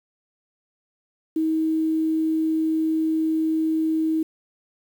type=tone; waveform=sine; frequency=317.9 Hz; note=D#4; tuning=37 cents sharp; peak=-19 dBFS; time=1.36-4.23 s; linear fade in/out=5 ms; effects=8-bit